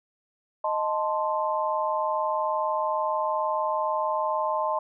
sine chord, A diminished, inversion second, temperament equal, 622.3 / 880 / 1046.5 Hz, Eb5 / A5 / C6, 0 / 0 / 0 cents, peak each -28 dBFS, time 0.64-4.79 s, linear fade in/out 5 ms, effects none

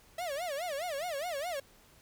45% pulse tone with vibrato, 631 Hz, D#5, 24 cents sharp, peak -34 dBFS, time 0.18-1.6 s, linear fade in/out 5 ms, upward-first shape sine, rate 4.8 Hz, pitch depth 250 cents each way, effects pink hiss -61 dBFS RMS until 2.01 s

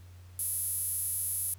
sawtooth tone with high-pass filter, 371.9 Hz, F#4, 9 cents sharp, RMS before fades -33 dBFS, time 0.39-1.54 s, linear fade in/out 2 ms, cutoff 11000 Hz, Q 7.1, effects added 90 Hz sine -48 dBFS peak until 1.58 s + pink hiss -62 dBFS RMS until 1.58 s

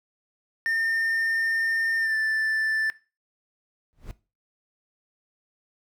triangle tone with pitch glide, 1812 to 1763.5 Hz, A#6 to A6, -50 to +3 cents, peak -21 dBFS, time 0.66-2.9 s, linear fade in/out 0 ms, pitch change -47 cents, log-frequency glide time 1.99-2.15 s
brown noise with exponential growth, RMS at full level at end -32 dBFS, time 3.93-4.11 s, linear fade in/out 0 ms, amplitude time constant 38 ms
effects noise-tail reverb RT60 0.3 s tail -18 dB re dry

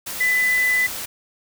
sine tone in noise, 2000 Hz, B6, 21 cents sharp, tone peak -16 dBFS, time 0.2-0.87 s, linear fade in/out 10 ms, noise white, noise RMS -30 dBFS, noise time 0.06-1.06 s, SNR +11 dB, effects none

